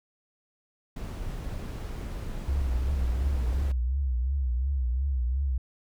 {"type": "noise", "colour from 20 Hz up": "brown", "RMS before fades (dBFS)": -35, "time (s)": [0.96, 3.72], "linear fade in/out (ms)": 5}
{"type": "tone with vibrato", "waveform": "sine", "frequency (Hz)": 64.8, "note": "C2", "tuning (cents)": -16, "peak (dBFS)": -24, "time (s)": [2.48, 5.58], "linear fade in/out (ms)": 5, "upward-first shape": "triangle", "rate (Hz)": 2.8, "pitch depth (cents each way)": 160}
{"effects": []}